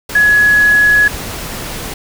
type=tone in noise; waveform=sine; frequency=1686 Hz; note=G#6; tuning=26 cents sharp; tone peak=-6 dBFS; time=0.15-1.08 s; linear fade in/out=5 ms; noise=pink; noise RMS=-24 dBFS; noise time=0.09-1.94 s; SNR=+15 dB; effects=none